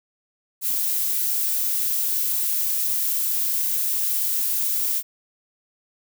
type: noise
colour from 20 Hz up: violet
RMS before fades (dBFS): -23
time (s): 0.61-5.03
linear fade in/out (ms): 50
effects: none